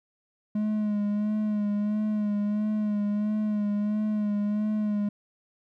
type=tone with vibrato; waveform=triangle; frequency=209.6 Hz; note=G#3; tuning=16 cents sharp; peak=-22 dBFS; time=0.55-5.09 s; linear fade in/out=5 ms; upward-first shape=sine; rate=1.5 Hz; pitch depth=34 cents each way; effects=none